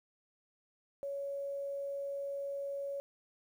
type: tone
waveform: sine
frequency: 559 Hz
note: C#5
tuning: 14 cents sharp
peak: -36 dBFS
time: 1.03-3 s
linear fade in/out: 0 ms
effects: 11-bit

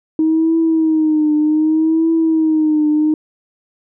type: tone with vibrato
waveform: sine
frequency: 314.4 Hz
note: D#4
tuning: 18 cents sharp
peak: -10 dBFS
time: 0.19-3.14 s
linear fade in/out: 2 ms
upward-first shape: triangle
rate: 0.65 Hz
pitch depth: 76 cents each way
effects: tanh soft clip ceiling -6 dBFS

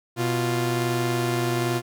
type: tone pair together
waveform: sawtooth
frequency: 123.47 / 349.2 Hz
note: B2 / F4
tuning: 0 / 0 cents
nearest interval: octave + tritone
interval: 1800 cents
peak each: -21 dBFS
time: 0.16-1.82 s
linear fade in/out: 50 ms
effects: none

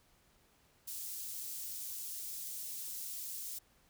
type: high-pass noise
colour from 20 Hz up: white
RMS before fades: -43 dBFS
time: 0.87-3.59 s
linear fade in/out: 10 ms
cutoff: 5900 Hz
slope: 12 dB/octave
effects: pink hiss -69 dBFS RMS until 3.89 s

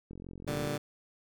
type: click train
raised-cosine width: 3 ms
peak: -32 dBFS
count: 26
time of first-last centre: 0.11-0.669 s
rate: 44.7 Hz
type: chord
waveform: 15% pulse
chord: G minor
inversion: first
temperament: just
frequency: 117.6 / 147 / 196 Hz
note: Bb2 / D3 / G3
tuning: +16 / +2 / 0 cents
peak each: -32 / -28 / -34 dBFS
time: 0.47-0.78 s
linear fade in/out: 10 ms
effects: none

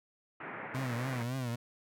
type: band-pass noise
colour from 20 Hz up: white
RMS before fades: -43 dBFS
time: 0.4-1.23 s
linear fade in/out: 5 ms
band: 110 to 2200 Hz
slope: 48 dB/octave
type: tone with vibrato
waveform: 30% pulse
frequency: 125.1 Hz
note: B2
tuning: 23 cents sharp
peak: -31 dBFS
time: 0.74-1.56 s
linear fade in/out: 10 ms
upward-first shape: triangle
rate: 3.6 Hz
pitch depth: 140 cents each way
effects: none

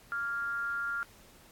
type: tone with frequency modulation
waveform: sine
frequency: 1396.9 Hz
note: F6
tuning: in tune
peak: -31 dBFS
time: 0.12-1.03 s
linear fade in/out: 0 ms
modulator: 250 Hz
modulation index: 0.4
effects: pink hiss -58 dBFS RMS until 1.51 s + AAC 64 kbps

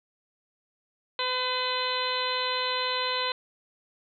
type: harmonic tone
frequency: 506 Hz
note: B4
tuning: 42 cents sharp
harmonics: 1 / 2 / 3 / 4 / 5 / 6 / 7 / 8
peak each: -34 / -31 / -37 / -37 / -37 / -36 / -36 / -32 dBFS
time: 1.19-3.32 s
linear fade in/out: 2 ms
effects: none

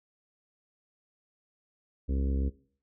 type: harmonic tone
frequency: 67.8 Hz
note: C#2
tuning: 38 cents flat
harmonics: 1 / 2 / 3 / 4 / 5 / 6 / 7 / 8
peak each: -27 / -41 / -39 / -37 / -47 / -46 / -46 / -53 dBFS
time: 2.08-2.5 s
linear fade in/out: 20 ms
effects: noise-tail reverb RT60 0.5 s tail -19 dB re dry

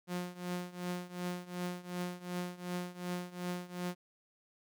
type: tone with tremolo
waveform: sawtooth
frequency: 178.3 Hz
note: F3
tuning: 36 cents sharp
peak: -30 dBFS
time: 0.07-3.95 s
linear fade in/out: 50 ms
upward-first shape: triangle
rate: 2.7 Hz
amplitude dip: 90%
effects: none

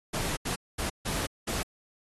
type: noise bursts at uneven times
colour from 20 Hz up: pink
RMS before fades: -32 dBFS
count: 5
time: 0.13-0.37 / 0.45-0.56 / 0.78-0.9 / 1.05-1.27 / 1.47-1.63 s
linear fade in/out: 10 ms
effects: AAC 32 kbps

